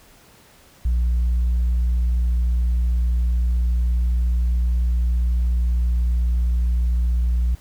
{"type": "tone", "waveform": "sine", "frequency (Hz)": 59.9, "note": "A#1", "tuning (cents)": 48, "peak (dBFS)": -14, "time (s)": [0.85, 7.55], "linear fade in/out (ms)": 5, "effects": ["tanh soft clip ceiling -15 dBFS", "pink hiss -51 dBFS RMS until 7.6 s"]}